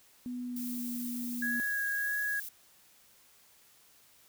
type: tone with pitch glide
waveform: sine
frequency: 246.9 to 242 Hz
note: B3 to B3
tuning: 0 to -35 cents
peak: -35 dBFS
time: 0.26-1.6 s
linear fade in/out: 0 ms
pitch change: -35 cents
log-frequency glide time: 0.41-0.93 s
type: noise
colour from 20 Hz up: violet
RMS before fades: -42 dBFS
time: 0.56-2.49 s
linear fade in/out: 5 ms
type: tone with vibrato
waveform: sine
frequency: 1658 Hz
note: G#6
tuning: 3 cents flat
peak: -30 dBFS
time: 1.42-2.4 s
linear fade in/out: 5 ms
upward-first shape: sine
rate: 1.6 Hz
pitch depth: 14 cents each way
effects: white hiss -62 dBFS RMS until 4.28 s